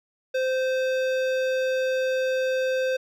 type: tone with hard clipping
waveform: sine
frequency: 519 Hz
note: C5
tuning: 14 cents flat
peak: -24 dBFS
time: 0.34-2.97 s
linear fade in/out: 10 ms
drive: 15 dB
effects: none